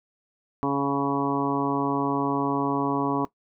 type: harmonic tone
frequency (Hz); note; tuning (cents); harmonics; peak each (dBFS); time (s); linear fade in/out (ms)
140; C#3; +18; 1 / 2 / 3 / 4 / 5 / 6 / 7 / 8; -33 / -25 / -30 / -38 / -34 / -35 / -31 / -31; 0.63-3.25; 0
effects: noise-tail reverb RT60 0.1 s tail -17 dB re dry